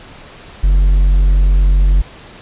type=tone with hard clipping; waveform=triangle; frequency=46.25 Hz; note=F#1; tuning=in tune; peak=-8 dBFS; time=0.63-2.02 s; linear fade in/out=10 ms; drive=6 dB; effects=pink hiss -37 dBFS RMS until 2.41 s + resampled to 8000 Hz